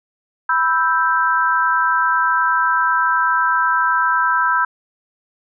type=chord; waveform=sine; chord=E minor; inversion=second; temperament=equal; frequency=987.8 / 1318.5 / 1568 Hz; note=B5 / E6 / G6; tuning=0 / 0 / 0 cents; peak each=-18 dBFS; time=0.49-4.65 s; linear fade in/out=5 ms; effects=none